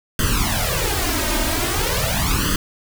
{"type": "noise with flanger", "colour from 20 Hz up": "pink", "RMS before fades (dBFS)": -20, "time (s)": [0.19, 2.56], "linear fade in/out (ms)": 2, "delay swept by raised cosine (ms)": [0.64, 3.24], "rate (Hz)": 0.43, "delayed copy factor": 1, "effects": []}